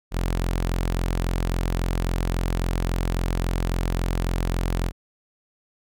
sawtooth tone, 43.65 Hz, F1, in tune, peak -18 dBFS, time 0.11-4.92 s, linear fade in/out 50 ms, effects none

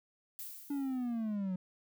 violet noise with exponential decay, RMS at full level -42 dBFS, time 0.39-1.36 s, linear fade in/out 0 ms, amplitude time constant 210 ms
triangle linear sweep, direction down, 288.3 to 180.4 Hz, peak -31 dBFS, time 0.7-1.56 s, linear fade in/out 5 ms
effects none

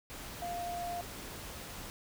sine tone in noise, 698.5 Hz, F5, in tune, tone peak -36 dBFS, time 0.42-1.01 s, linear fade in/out 0 ms, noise pink, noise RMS -45 dBFS, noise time 0.1-1.9 s, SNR +6 dB, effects none

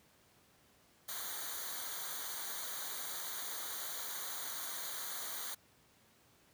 white noise with comb filter, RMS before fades -42 dBFS, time 1.08-5.55 s, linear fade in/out 10 ms, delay 0.38 ms, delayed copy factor -0.85, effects pink hiss -67 dBFS RMS until 6.53 s + high-pass 80 Hz 12 dB/octave

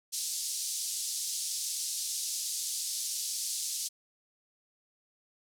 pink band-pass noise, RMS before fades -35 dBFS, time 0.12-3.89 s, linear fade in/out 20 ms, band 4600 to 11000 Hz, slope 24 dB/octave, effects none

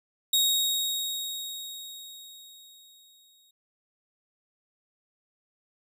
sawtooth tone with exponential decay, 3764 Hz, A#7, 16 cents sharp, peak -17 dBFS, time 0.33-3.51 s, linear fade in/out 5 ms, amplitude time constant 690 ms, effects none

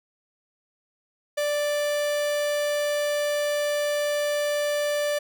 45% pulse tone, 587.3 Hz, D5, in tune, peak -23 dBFS, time 1.37-5.19 s, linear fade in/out 10 ms, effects none

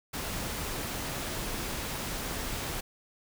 pink noise, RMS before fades -35 dBFS, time 0.13-2.81 s, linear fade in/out 10 ms, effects none

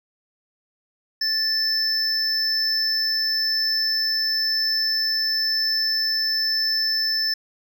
triangle tone pair together, 1760 / 5279 Hz, A6 / E8, 0 / +2 cents, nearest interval octave + perfect fifth, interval 1902 cents, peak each -27 / -19 dBFS, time 1.21-7.34 s, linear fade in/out 5 ms, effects 9-bit

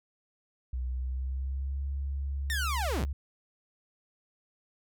sine tone with pitch glide, 62.7 to 69.17 Hz, B1 to C#2, +27 to -3 cents, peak -30 dBFS, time 0.73-3.13 s, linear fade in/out 5 ms, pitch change +170 cents, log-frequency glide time 0.87-1.84 s
sawtooth linear sweep, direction down, 1864 to 42.63 Hz, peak -27 dBFS, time 2.5-3.05 s, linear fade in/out 0 ms
effects none

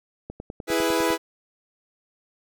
click train, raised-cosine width 2 ms, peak -21 dBFS, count 9, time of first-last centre 0.3-1.105 s, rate 9.94 Hz
sawtooth chord, E major, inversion none, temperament equal, 329.6 / 415.3 / 493.9 Hz, E4 / G#4 / B4, 0 / 0 / 0 cents, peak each -20 / -23 / -21 dBFS, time 0.67-1.18 s, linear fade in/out 50 ms
effects none

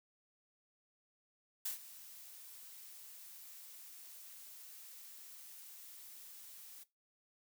blue noise with ADSR envelope, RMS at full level -38 dBFS, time 1.65-6.84 s, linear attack 8 ms, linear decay 120 ms, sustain -16 dB, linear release 13 ms, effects noise-tail reverb RT60 0.2 s tail -17 dB re dry

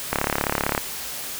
click train, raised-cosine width 0.5 ms, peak -5 dBFS, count 24, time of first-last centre 0.13-0.778 s, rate 35.5 Hz, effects white hiss -32 dBFS RMS until 1.39 s

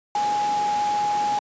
sine tone in noise, 830.6 Hz, G#5, in tune, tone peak -20 dBFS, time 0.15-1.39 s, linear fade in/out 2 ms, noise pink, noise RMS -33 dBFS, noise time 0.15-1.39 s, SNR +10 dB, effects high-pass 200 Hz 12 dB/octave + resampled to 16000 Hz

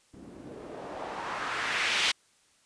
blue noise with low-pass filter sweep, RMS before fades -33 dBFS, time 0.13-2.12 s, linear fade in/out 10 ms, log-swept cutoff 210 to 3300 Hz, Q 1.5, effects white hiss -65 dBFS RMS until 2.65 s + resampled to 22050 Hz

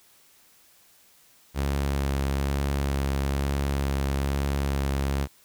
sawtooth tone with vibrato, 69.3 Hz, C#2, in tune, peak -20 dBFS, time 1.54-5.28 s, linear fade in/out 50 ms, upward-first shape sine, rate 1.1 Hz, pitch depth 16 cents each way, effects white hiss -58 dBFS RMS until 5.44 s

